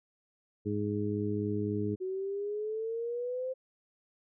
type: harmonic tone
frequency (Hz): 103.83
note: G#2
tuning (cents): 0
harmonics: 1 / 2 / 3 / 4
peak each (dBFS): -35 / -35 / -35 / -35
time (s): 0.65-1.96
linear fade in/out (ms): 20
type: exponential sweep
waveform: sine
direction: up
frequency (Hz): 369.2 to 523.3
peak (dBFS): -32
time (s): 2-3.54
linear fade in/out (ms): 20
effects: none